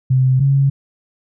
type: tone pair in turn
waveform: sine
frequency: 130 / 137.73 Hz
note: C3 / C#3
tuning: -11 / -11 cents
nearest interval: minor second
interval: 100 cents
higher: second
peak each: -10 dBFS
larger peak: neither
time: 0.1-0.4 / 0.4-0.7 s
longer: neither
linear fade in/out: 10 ms
effects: none